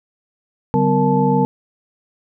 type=tone cluster; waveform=sine; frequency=144.8 / 191.1 / 253.4 / 465.4 / 872 Hz; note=D3 / G3 / B3 / A#4 / A5; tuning=-24 / -44 / +45 / -3 / -16 cents; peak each=-19 dBFS; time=0.74-1.45 s; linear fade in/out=0 ms; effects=none